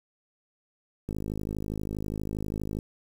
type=click train; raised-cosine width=3 ms; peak=-20 dBFS; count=90; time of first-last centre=1.09-2.788 s; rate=52.4 Hz; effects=8-bit